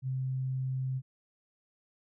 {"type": "tone", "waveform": "sine", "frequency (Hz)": 130.81, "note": "C3", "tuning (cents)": 0, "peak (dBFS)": -30, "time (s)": [0.02, 1.02], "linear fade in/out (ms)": 50, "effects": []}